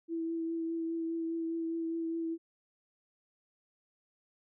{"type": "tone with vibrato", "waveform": "sine", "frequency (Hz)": 329.6, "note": "E4", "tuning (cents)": 0, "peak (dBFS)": -32, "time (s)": [0.08, 2.38], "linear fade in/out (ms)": 50, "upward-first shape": "triangle", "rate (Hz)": 4.9, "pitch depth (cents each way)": 18, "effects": []}